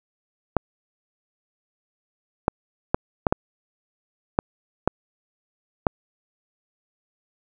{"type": "clicks", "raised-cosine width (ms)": 1, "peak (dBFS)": -3, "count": 8, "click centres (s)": [0.567, 2.481, 2.945, 3.268, 3.325, 4.389, 4.876, 5.868], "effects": []}